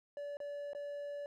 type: tone with dropouts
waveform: triangle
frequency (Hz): 576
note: D5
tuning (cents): -34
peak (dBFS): -38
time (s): 0.17-1.26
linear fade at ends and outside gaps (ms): 1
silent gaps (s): 0.37-0.402 / 0.733-0.749
effects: none